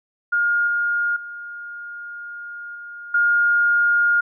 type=tone with level steps; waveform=sine; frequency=1419 Hz; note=F6; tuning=27 cents sharp; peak=-16 / -18 / -31 / -33 / -14 dBFS; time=0.32-4.21 s; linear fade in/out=10 ms; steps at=0.67 / 1.16 / 2.75 / 3.14 s; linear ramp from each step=5 ms; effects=none